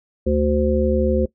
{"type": "harmonic tone", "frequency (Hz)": 74, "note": "D2", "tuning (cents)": 14, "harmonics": [1, 3, 5, 7], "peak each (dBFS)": [-21, -21, -21, -21], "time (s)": [0.26, 1.26], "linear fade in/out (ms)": 10, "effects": ["noise-tail reverb RT60 0.1 s tail -19 dB re dry"]}